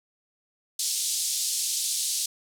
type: band-pass noise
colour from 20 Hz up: white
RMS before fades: -28 dBFS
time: 0.79-2.26 s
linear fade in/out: 5 ms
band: 3800 to 10000 Hz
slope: 24 dB/octave
effects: none